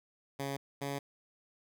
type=tone pair in turn; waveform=10% pulse; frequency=138.59 / 140.28 Hz; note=C#3 / C#3; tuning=0 / +21 cents; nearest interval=unison; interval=21 cents; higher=second; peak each=-27 dBFS; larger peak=neither; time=0.39-0.57 / 0.81-0.99 s; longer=neither; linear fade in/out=10 ms; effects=none